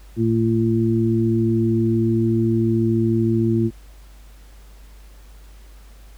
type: tone cluster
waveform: sine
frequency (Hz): 113.2 / 226.7 / 340.5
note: A2 / A#3 / F4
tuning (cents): +50 / -48 / -44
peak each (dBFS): -20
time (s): 0.16-3.71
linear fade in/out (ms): 50
effects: added 50 Hz sine -41 dBFS peak until 6.17 s + pink hiss -53 dBFS RMS until 6.17 s